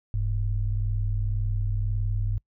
sine tone pair together, 40.68 / 102.5 Hz, E1 / G#2, -22 / -22 cents, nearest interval octave + major third, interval 1600 cents, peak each -26 / -26 dBFS, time 0.14-2.38 s, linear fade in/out 0 ms, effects noise-tail reverb RT60 0.1 s tail -26 dB re dry

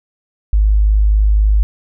sine tone, 51.91 Hz, G#1, in tune, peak -8 dBFS, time 0.53-1.63 s, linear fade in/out 0 ms, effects none

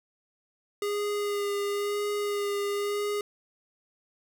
square tone with vibrato, 408.7 Hz, G#4, 28 cents flat, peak -28 dBFS, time 0.82-3.21 s, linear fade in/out 2 ms, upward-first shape sine, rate 0.98 Hz, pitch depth 17 cents each way, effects none

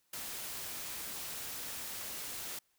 white noise, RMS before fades -42 dBFS, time 0.13-2.59 s, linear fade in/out 5 ms, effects white hiss -75 dBFS RMS until 2.78 s

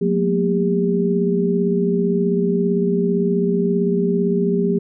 sine tone cluster, 180.4 / 217.7 / 235.8 / 401.9 Hz, F#3 / A3 / A#3 / G4, -44 / -18 / +20 / +43 cents, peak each -19 / -26 / -23 / -19 dBFS, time 0.01-4.79 s, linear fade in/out 10 ms, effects none

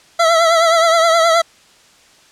25% pulse tone with vibrato, 663 Hz, E5, 10 cents sharp, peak -6 dBFS, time 0.19-1.42 s, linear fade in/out 10 ms, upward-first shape triangle, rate 9.5 Hz, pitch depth 62 cents each way, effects white hiss -48 dBFS RMS until 2.31 s + low-pass 7000 Hz 12 dB/octave

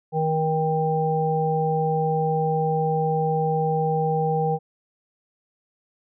harmonic tone, 158 Hz, D#3, 27 cents sharp, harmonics 1 / 3 / 5, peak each -24 / -24 / -24 dBFS, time 0.12-4.59 s, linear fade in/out 50 ms, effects none

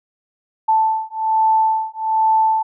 sine beating tone pair, 880 / 881.2 Hz, A5 / A5, 0 / +2 cents, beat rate 1.2 Hz, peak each -17 dBFS, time 0.68-2.63 s, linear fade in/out 10 ms, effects none

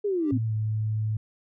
sine linear sweep, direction down, 422.9 to 244.5 Hz, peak -23 dBFS, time 0.04-0.38 s, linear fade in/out 10 ms
triangle tone with exponential growth, 392 Hz, G4, in tune, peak -27 dBFS, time 0.12-0.31 s, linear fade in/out 2 ms, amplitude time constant 40 ms
sine tone with pitch glide, 111.9 to 108.4 Hz, A2 to A2, +30 to -25 cents, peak -24 dBFS, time 0.32-1.17 s, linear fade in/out 5 ms, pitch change -55 cents, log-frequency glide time 0.46-0.53 s
effects none

